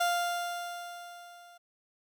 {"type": "tone with level ramp", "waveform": "30% pulse", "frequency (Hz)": 698.5, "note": "F5", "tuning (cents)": 0, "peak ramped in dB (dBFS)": [-22, -50], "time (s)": [0, 1.58], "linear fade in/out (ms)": 10, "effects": []}